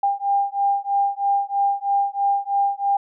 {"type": "beating tone pair", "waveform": "sine", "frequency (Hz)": [798, 801.1], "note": ["G5", "G5"], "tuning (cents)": [31, 37], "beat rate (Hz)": 3.1, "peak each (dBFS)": -21, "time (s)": [0.03, 2.97], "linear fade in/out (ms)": 5, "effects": []}